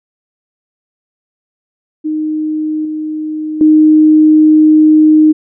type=tone with level steps; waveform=sine; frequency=309.1 Hz; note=D#4; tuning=11 cents flat; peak=-13 / -16 / -3 dBFS; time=2.04-5.33 s; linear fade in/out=20 ms; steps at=2.85 / 3.61 s; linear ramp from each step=2 ms; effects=none